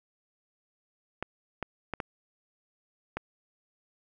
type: clicks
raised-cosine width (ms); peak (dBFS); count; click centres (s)
0.5; -17; 5; 1.226 / 1.627 / 1.937 / 2.002 / 3.17
effects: none